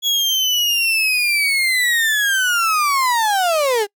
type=linear sweep; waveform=35% pulse; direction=down; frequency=3367 to 392 Hz; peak=-13 dBFS; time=0.02-3.87 s; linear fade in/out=50 ms; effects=noise-tail reverb RT60 0.1 s tail -26 dB re dry